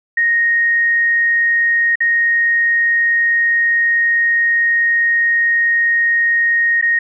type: tone with dropouts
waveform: sine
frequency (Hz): 1864.7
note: A#6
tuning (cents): 0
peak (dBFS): -11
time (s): 0.17-6.99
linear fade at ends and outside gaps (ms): 5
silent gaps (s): 1.956-2.004 / 6.814-6.824
effects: none